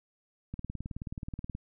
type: click train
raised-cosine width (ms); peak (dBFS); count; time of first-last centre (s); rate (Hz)
5; -25; 20; 0.54-1.551; 18.8
effects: none